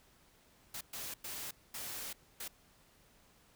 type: noise bursts at uneven times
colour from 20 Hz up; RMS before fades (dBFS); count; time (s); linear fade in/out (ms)
white; -43; 5; 0.74-0.81 / 0.93-1.14 / 1.24-1.51 / 1.74-2.13 / 2.4-2.48; 5
effects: pink hiss -66 dBFS RMS until 3.55 s